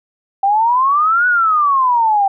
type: exponential two-way sweep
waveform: sine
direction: up then down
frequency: 774 to 1488 to 774 Hz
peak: -10 dBFS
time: 0.43-2.28 s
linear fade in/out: 5 ms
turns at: 1.27 s
effects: none